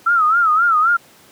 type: tone with vibrato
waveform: sine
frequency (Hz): 1318.5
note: E6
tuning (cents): 0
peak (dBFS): -11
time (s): 0.06-0.97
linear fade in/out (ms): 10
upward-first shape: sine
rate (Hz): 3.8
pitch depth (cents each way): 130
effects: pink hiss -47 dBFS RMS until 1.31 s + high-pass 150 Hz 12 dB/octave